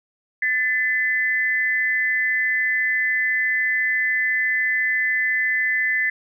sine tone pair together, 1759 / 2025 Hz, A6 / B6, -1 / +43 cents, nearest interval major second, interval 244 cents, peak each -21 dBFS, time 0.42-6.1 s, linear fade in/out 5 ms, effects none

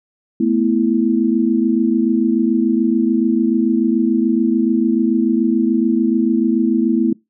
sine chord, A suspended second, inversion none, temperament equal, 220 / 246.9 / 329.6 Hz, A3 / B3 / E4, 0 / 0 / 0 cents, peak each -17 dBFS, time 0.4-7.13 s, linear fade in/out 5 ms, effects noise-tail reverb RT60 0.2 s tail -24 dB re dry

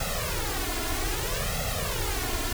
pink noise with flanger, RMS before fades -29 dBFS, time 0-2.53 s, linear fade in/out 5 ms, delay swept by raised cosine 1.5 to 2.9 ms, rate 0.62 Hz, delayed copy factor +1, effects none

